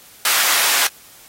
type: high-pass noise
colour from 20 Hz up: pink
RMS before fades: -17 dBFS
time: 0.25-0.87 s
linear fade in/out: 2 ms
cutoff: 1200 Hz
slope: 12 dB/octave
effects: white hiss -45 dBFS RMS until 1.28 s + AAC 48 kbps